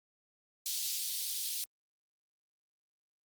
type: high-pass noise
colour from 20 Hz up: pink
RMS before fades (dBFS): -36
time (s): 0.66-1.64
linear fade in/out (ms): 0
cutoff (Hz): 3700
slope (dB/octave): 24
effects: Opus 48 kbps